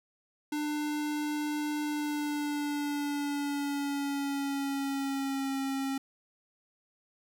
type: tone with pitch glide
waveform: square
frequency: 298.6 to 270.7 Hz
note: D4 to C#4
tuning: +29 to -41 cents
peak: -31 dBFS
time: 0.52-5.98 s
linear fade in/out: 5 ms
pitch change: -170 cents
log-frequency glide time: 1.84-5.56 s
effects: none